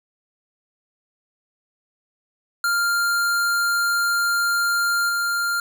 square tone with level steps, 1396.9 Hz, F6, in tune, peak -19 / -21 dBFS, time 2.64-5.6 s, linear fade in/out 2 ms, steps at 5.09 s, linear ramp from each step 2 ms, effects none

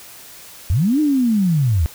sine linear two-way sweep, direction up then down, 70.6 to 311.1 to 70.6 Hz, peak -13 dBFS, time 0.7-1.86 s, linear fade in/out 0 ms, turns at 1 s, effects white hiss -40 dBFS RMS until 1.94 s

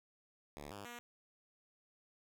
5% pulse tone with pitch steps, 73 / 101 / 239.6 Hz, D2 / G#2 / A#3, -10 / -48 / +48 cents, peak -36 dBFS, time 0.57-0.99 s, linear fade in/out 0 ms, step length 140 ms, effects none

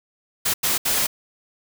white noise bursts at uneven times, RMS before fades -21 dBFS, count 3, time 0.45-0.54 / 0.63-0.78 / 0.85-1.07 s, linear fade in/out 10 ms, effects none

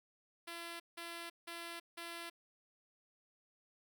5% pulse tone bursts, 338.8 Hz, E4, 48 cents sharp, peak -33 dBFS, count 4, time 0.47-2.3 s, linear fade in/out 10 ms, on 330 ms, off 170 ms, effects none

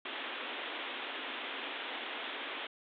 white band-pass noise, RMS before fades -41 dBFS, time 0.05-2.67 s, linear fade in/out 5 ms, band 240 to 3600 Hz, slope 96 dB/octave, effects none

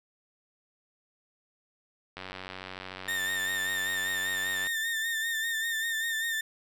click train, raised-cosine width 0.3 ms, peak -23 dBFS, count 235, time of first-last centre 2.17-4.67 s, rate 93.6 Hz
35% pulse tone with vibrato, 1808 Hz, A6, 47 cents sharp, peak -27 dBFS, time 3.08-6.41 s, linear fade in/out 5 ms, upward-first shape sine, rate 5.1 Hz, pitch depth 43 cents each way
effects none

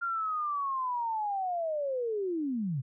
sine linear sweep, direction down, 1401 to 120 Hz, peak -29 dBFS, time 0.01-2.82 s, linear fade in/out 20 ms, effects none

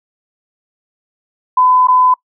sine tone with dropouts, 1009 Hz, B5, 37 cents sharp, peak -7 dBFS, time 1.57-2.14 s, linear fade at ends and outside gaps 5 ms, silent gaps 1.872-1.883 s, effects noise-tail reverb RT60 0.1 s tail -24 dB re dry

